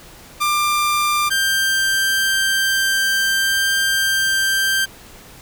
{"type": "tone pair in turn", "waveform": "sawtooth", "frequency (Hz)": [1191, 1574.9], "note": ["D6", "G6"], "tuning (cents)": [24, 8], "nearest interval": "perfect fourth", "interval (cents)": 484, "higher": "second", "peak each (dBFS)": -12, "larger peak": "neither", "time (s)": [[0.4, 1.3], [1.3, 4.86]], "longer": "second", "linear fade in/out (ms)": 20, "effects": ["pink hiss -42 dBFS RMS until 5.41 s"]}